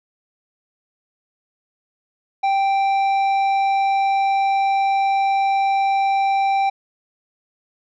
sine tone with tanh clipping, 784 Hz, G5, in tune, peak -17 dBFS, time 2.43-6.7 s, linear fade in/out 10 ms, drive 9 dB, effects none

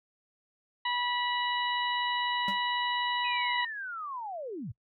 harmonic tone, 976 Hz, B5, 21 cents flat, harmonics 1 / 2 / 3 / 4, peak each -31 / -34 / -36 / -37 dBFS, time 0.85-3.65 s, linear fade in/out 5 ms
square tone with exponential decay, 196 Hz, G3, in tune, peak -33 dBFS, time 2.48-2.6 s, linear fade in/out 2 ms, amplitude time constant 26 ms
sine linear sweep, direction down, 2540 to 86.2 Hz, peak -35 dBFS, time 3.24-4.72 s, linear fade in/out 10 ms
effects noise-tail reverb RT60 0.1 s tail -21 dB re dry

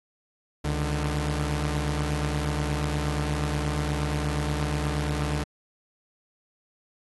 sawtooth tone pair together, 70.6 / 149.6 Hz, C#2 / D3, +32 / +32 cents, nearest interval octave + minor second, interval 1300 cents, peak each -24 dBFS, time 0.64-5.44 s, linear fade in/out 10 ms, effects AAC 32 kbps

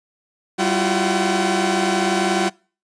sawtooth tone cluster, 194.1 / 336 / 356.7 / 760 Hz, G3 / E4 / F4 / F#5, -17 / +33 / +37 / +46 cents, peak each -19 dBFS, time 0.58-2.5 s, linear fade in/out 20 ms, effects noise-tail reverb RT60 0.4 s tail -26 dB re dry + resampled to 22050 Hz

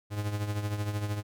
45% pulse tone with tremolo, 103.83 Hz, G#2, in tune, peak -27 dBFS, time 0.1-1.23 s, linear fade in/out 50 ms, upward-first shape triangle, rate 13 Hz, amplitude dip 65%, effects none

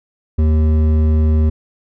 sine tone with hard clipping, 77.78 Hz, D#2, in tune, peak -12 dBFS, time 0.38-1.5 s, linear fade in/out 10 ms, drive 10 dB, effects none

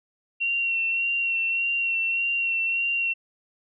sine tone with vibrato, 2734 Hz, F7, 37 cents flat, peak -22 dBFS, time 0.4-3.14 s, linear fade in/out 20 ms, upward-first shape sine, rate 1.7 Hz, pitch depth 23 cents each way, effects none

